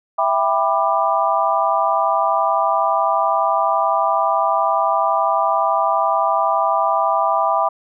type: chord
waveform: sine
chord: E minor seventh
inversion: none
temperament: just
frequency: 659.3 / 791.1 / 988.9 / 1186.7 Hz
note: E5 / G5 / B5 / D6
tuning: 0 / +16 / +2 / +18 cents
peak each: -20 dBFS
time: 0.18-7.69 s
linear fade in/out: 10 ms
effects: none